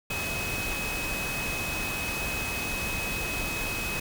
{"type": "tone in noise", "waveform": "sine", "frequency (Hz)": 2545, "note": "D#7", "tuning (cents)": 39, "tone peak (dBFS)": -32, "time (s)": [0.1, 4], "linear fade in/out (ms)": 5, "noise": "pink", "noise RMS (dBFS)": -33, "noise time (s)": [0.1, 4], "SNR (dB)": -2, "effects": []}